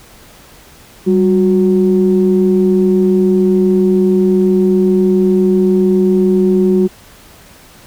sine tone pair together, 193.8 / 366.4 Hz, G3 / F#4, -20 / -17 cents, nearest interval major seventh, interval 1103 cents, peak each -10 dBFS, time 1.06-6.88 s, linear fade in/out 20 ms, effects tanh soft clip ceiling -1 dBFS + pink hiss -41 dBFS RMS until 7.86 s

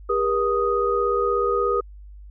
sine tone cluster, 402.4 / 479.1 / 1246 Hz, G4 / A#4 / D#6, +45 / +47 / +2 cents, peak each -23 dBFS, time 0.09-1.81 s, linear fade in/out 10 ms, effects added 50 Hz sine -39 dBFS peak until 2.3 s

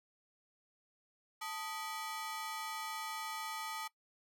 sawtooth ring-modulated tone, 1066 Hz, C6, 32 cents sharp, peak -33 dBFS, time 1.41-3.88 s, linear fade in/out 10 ms, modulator 182 Hz, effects noise-tail reverb RT60 0.1 s tail -20 dB re dry

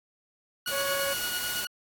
20% pulse tone with tremolo, 1454 Hz, F#6, 31 cents flat, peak -25 dBFS, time 0.66-1.67 s, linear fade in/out 2 ms, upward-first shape triangle, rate 9 Hz, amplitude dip 55%
white noise, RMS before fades -34 dBFS, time 0.67-1.65 s, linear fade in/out 5 ms
harmonic tone, 556 Hz, C#5, 5 cents sharp, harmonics 1 / 2 / 3 / 4, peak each -30 / -36 / -40 / -42 dBFS, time 0.71-1.14 s, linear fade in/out 20 ms
effects AAC 64 kbps

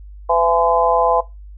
harmonic tone with a mistuned harmonic, 168 Hz, E3, 33 cents sharp, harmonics 3 / 4 / 5 / 6, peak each -18 / -18 / -18 / -18 dBFS, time 0.29-1.21 s, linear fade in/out 10 ms, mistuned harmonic 6, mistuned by +25 cents, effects noise-tail reverb RT60 0.2 s tail -17 dB re dry + added 50 Hz sine -34 dBFS peak until 1.57 s

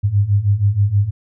sine beating tone pair, 98 / 104.3 Hz, G2 / G#2, 0 / +8 cents, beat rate 6.3 Hz, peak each -17 / -14 dBFS, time 0.03-1.11 s, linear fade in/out 20 ms, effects none

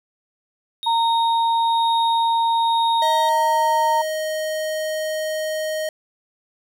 triangle tone with tremolo, 3729 Hz, A#7, in tune, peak -23 dBFS, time 0.83-3.29 s, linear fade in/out 0 ms, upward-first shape sine, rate 1.1 Hz, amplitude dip 40%
sine tone, 920 Hz, A#5, 23 cents flat, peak -16 dBFS, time 0.86-4.02 s, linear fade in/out 10 ms
square tone with pitch glide, 632 to 624 Hz, D#5 to D#5, +27 to +5 cents, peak -23 dBFS, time 3.02-5.89 s, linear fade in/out 2 ms, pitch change -22 cents, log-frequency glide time 3.23-4.26 s
effects none

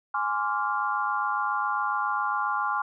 sine chord, D half-diminished seventh, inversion second, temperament equal with one note detuned, 830.6 / 1046.5 / 1153.8 / 1396.9 Hz, Ab5 / C6 / D6 / F6, 0 / 0 / -31 / 0 cents, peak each -30 dBFS, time 0.14-2.82 s, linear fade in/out 5 ms, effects none

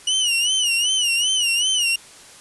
sawtooth tone with vibrato, 2910 Hz, F#7, 29 cents flat, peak -14 dBFS, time 0.07-1.96 s, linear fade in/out 5 ms, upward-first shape sine, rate 2.6 Hz, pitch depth 110 cents each way, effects white hiss -44 dBFS RMS until 2.4 s + resampled to 24000 Hz

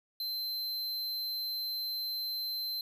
square tone, 4100 Hz, C8, 36 cents flat, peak -34 dBFS, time 0.2-2.81 s, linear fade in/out 2 ms, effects none

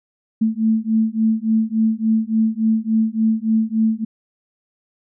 sine beating tone pair, 219.6 / 223.1 Hz, A3 / A3, -3 / +24 cents, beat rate 3.5 Hz, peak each -18 dBFS, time 0.41-4.05 s, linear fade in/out 10 ms, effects none

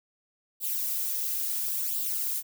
violet noise with flanger, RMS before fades -30 dBFS, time 0.6-2.43 s, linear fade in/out 50 ms, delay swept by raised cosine 0.24 to 3.34 ms, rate 0.72 Hz, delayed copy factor +0.6, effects none

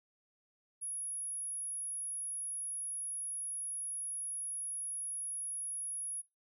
sine tone, 10470 Hz, E9, 13 cents flat, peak -37 dBFS, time 0.81-6.22 s, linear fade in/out 20 ms, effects noise-tail reverb RT60 0.2 s tail -20 dB re dry

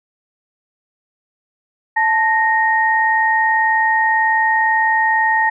sine tone pair together, 879 / 1859.3 Hz, A5 / A#6, -2 / -5 cents, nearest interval octave + minor second, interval 1297 cents, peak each -15 dBFS, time 1.96-5.5 s, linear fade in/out 10 ms, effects none

